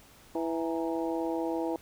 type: harmonic tone with a mistuned harmonic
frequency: 164.81 Hz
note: E3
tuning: in tune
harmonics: 2 / 3 / 4 / 5 / 6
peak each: -31 / -35 / -37 / -39 / -41 dBFS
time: 0.35-1.76 s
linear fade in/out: 2 ms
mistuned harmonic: 6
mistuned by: -100 cents
effects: pink hiss -56 dBFS RMS until 1.81 s